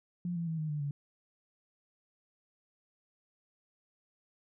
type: tone with pitch steps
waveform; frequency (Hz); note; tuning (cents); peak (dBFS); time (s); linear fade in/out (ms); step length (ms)
sine; 175.6 / 168.54 / 161.77 / 155.27 / 149.03 / 143.04; F3 / E3 / E3 / D#3 / D3 / D3; +10 / +39 / -32 / -3 / +26 / -45; -32; 0.25-0.91; 2; 110
effects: none